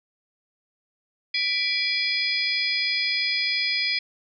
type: tone cluster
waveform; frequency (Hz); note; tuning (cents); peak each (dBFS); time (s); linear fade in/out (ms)
sine; 1983 / 2349 / 3356 / 4215 / 4914; B6 / D7 / G#7 / C8 / D#8; +7 / 0 / +17 / +12 / -22; -33 / -26 / -31 / -31 / -26; 1.34-3.99; 5
effects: none